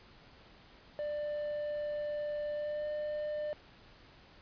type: tone with pitch glide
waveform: triangle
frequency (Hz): 593 to 600.2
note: D5 to D5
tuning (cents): +17 to +38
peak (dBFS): -32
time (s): 0.99-3.53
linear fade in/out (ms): 0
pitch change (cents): +21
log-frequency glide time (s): 2.54-2.88
effects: pink hiss -58 dBFS RMS until 4.41 s + resampled to 11025 Hz